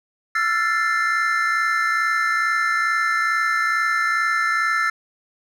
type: chord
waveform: triangle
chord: F major seventh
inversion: third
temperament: equal with one note detuned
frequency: 1334.6 / 1396.9 / 1760 / 2093 Hz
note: E6 / F6 / A6 / C7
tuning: +21 / 0 / 0 / 0 cents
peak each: -20 / -25 / -20 / -25 dBFS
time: 0.35-4.9 s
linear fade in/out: 5 ms
effects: none